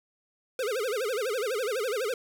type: tone with vibrato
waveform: square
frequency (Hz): 465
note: A#4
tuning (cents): -4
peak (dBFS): -28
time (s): 0.59-2.14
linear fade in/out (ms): 2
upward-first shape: sine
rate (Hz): 12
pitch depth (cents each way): 240
effects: none